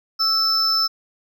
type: tone pair together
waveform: triangle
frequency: 1318.5 / 5274 Hz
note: E6 / E8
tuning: 0 / 0 cents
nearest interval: 2 octaves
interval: 2400 cents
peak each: -22 / -16 dBFS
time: 0.19-0.88 s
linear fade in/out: 20 ms
effects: none

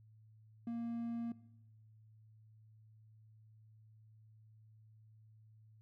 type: tone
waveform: triangle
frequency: 233.1 Hz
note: A#3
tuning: in tune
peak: -36 dBFS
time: 0.67-1.32 s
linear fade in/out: 2 ms
effects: noise-tail reverb RT60 1.0 s tail -19 dB re dry + added 109 Hz sine -60 dBFS peak until 5.81 s

